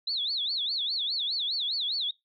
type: tone with vibrato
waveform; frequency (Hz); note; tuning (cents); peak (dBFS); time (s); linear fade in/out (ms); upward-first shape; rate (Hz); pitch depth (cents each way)
sine; 3872; B7; -35; -27; 0.07-2.11; 5; sine; 4.9; 260
effects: noise-tail reverb RT60 0.2 s tail -24 dB re dry